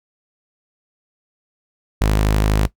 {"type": "tone", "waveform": "sawtooth", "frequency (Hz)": 52.2, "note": "G#1", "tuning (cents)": 10, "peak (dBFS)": -10, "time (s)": [2.01, 2.67], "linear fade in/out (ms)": 5, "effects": ["noise-tail reverb RT60 0.1 s tail -17 dB re dry"]}